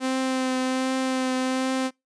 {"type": "tone with vibrato", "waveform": "sawtooth", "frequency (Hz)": 259.7, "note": "C4", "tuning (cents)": -13, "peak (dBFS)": -19, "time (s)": [0, 1.91], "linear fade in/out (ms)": 50, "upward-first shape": "triangle", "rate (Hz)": 1.3, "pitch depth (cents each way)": 17, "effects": ["noise-tail reverb RT60 0.2 s tail -24 dB re dry", "resampled to 22050 Hz"]}